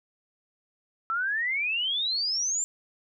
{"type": "exponential sweep", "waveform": "sine", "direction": "up", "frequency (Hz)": [1310, 7410], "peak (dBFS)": -25, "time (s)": [1.1, 2.64], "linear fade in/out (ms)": 0, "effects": []}